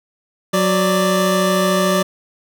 25% pulse tone pair together, 184.62 / 587.3 Hz, F#3 / D5, -4 / 0 cents, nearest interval octave + minor sixth, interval 2004 cents, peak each -13 / -13 dBFS, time 0.53-2.03 s, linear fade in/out 10 ms, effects none

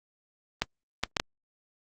clicks, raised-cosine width 0.2 ms, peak -7 dBFS, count 4, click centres 0.62 / 1.036 / 1.168 / 1.199 s, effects Opus 32 kbps

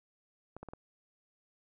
clicks, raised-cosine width 1 ms, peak -30 dBFS, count 4, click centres 0.566 / 0.63 / 0.687 / 0.735 s, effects none

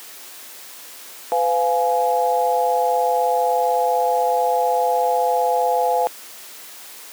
sine chord, F diminished, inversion second, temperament just, 502.9 / 698.5 / 838.1 Hz, Cb5 / F5 / Ab5, +31 / 0 / +16 cents, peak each -20 dBFS, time 1.32-6.07 s, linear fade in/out 0 ms, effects white hiss -39 dBFS RMS until 7.12 s + high-pass 300 Hz 12 dB/octave

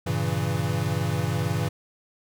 square chord, G diminished seventh, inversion none, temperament equal, 98 / 116.54 / 138.59 / 164.81 Hz, G2 / Bb2 / Db3 / Fb3, 0 / 0 / 0 / 0 cents, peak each -30 dBFS, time 0.06-1.69 s, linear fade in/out 10 ms, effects none

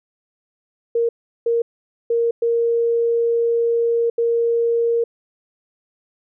sine tone bursts at uneven times, 466.2 Hz, A#4, in tune, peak -15 dBFS, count 5, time 0.95-1.09 / 1.46-1.62 / 2.1-2.31 / 2.42-4.1 / 4.18-5.04 s, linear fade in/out 5 ms, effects none

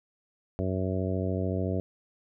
harmonic tone, 93.6 Hz, F#2, 20 cents sharp, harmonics 1 / 2 / 3 / 4 / 5 / 6 / 7, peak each -30 / -33 / -35 / -36 / -37 / -38 / -38 dBFS, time 0.59-1.8 s, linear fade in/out 0 ms, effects none

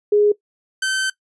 sine / sawtooth tone pair in turn, 415.3 / 1541 Hz, G#4 / G6, 0 / -30 cents, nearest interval octave + major seventh, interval 2270 cents, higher second, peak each -11 / -15 dBFS, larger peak first, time 0.12-0.32 / 0.82-1.1 s, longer second, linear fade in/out 5 ms, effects noise-tail reverb RT60 0.1 s tail -19 dB re dry + resampled to 24000 Hz

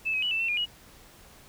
sine tone with pitch steps, 2624 / 2541 / 2950 / 2654 / 2699 / 2424 / 2905 Hz, E7 / D#7 / F#7 / E7 / E7 / D#7 / F#7, -9 / +36 / -6 / +11 / +40 / -46 / -32 cents, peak -25 dBFS, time 0.05-0.659 s, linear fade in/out 20 ms, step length 87 ms, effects pink hiss -53 dBFS RMS until 1.48 s

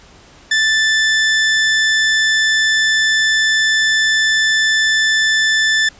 sawtooth tone, 1760 Hz, A6, in tune, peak -8 dBFS, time 0.51-5.89 s, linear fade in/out 5 ms, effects pink hiss -44 dBFS RMS until 5.99 s + resampled to 16000 Hz

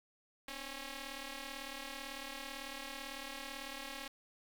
5% pulse ring-modulated tone, 272.2 Hz, C#4, 31 cents flat, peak -29 dBFS, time 0.48-4.08 s, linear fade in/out 2 ms, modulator 1380 Hz, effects none

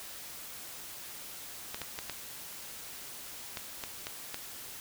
clicks, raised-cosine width 0.2 ms, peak -19 dBFS, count 8, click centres 1.745 / 1.817 / 1.989 / 2.097 / 3.572 / 3.838 / 4.069 / 4.344 s, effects white hiss -45 dBFS RMS until 4.8 s

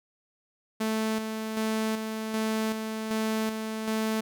sawtooth tone with tremolo, 219.5 Hz, A3, 4 cents flat, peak -22 dBFS, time 0.8-4.21 s, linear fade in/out 10 ms, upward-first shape square, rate 1.3 Hz, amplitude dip 45%, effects none

